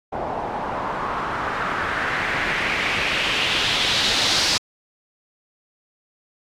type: noise with low-pass filter sweep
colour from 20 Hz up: white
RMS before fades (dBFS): -23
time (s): 0.12-4.58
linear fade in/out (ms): 10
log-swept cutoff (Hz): 740 to 4800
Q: 2.5
effects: AAC 64 kbps